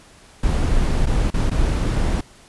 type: noise with dropouts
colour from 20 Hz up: brown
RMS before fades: -18 dBFS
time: 0.43-2.21 s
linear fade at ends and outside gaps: 5 ms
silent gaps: 1.059-1.068 / 1.304-1.34 / 1.499-1.513 s
effects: pink hiss -48 dBFS RMS until 2.48 s + resampled to 24000 Hz